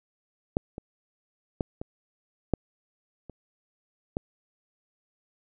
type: clicks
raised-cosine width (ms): 2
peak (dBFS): -10 / -23 / -13 / -21 / -9 / -28 / -15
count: 7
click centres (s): 0.569 / 0.781 / 1.608 / 1.815 / 2.537 / 3.297 / 4.169
effects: none